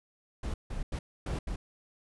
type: noise bursts at uneven times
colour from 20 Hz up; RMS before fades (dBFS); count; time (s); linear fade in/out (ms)
brown; -34; 5; 0.43-0.54 / 0.7-0.83 / 0.92-0.99 / 1.26-1.39 / 1.47-1.56; 5
effects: resampled to 24000 Hz